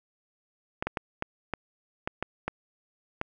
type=clicks; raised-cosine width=0.5 ms; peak=-14 dBFS; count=9; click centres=0.825 / 0.87 / 0.972 / 1.224 / 1.537 / 2.075 / 2.226 / 2.48 / 3.214 s; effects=none